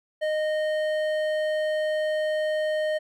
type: tone with hard clipping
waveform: sine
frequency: 617 Hz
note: D#5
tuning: 15 cents flat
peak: -25 dBFS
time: 0.21-2.99 s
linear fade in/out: 20 ms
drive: 10 dB
effects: none